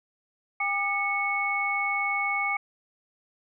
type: tone cluster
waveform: sine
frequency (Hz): 802 / 1202 / 2208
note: G5 / D6 / C#7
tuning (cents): +39 / +40 / -7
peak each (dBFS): -31 / -32 / -26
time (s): 0.6-2.57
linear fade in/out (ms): 5
effects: none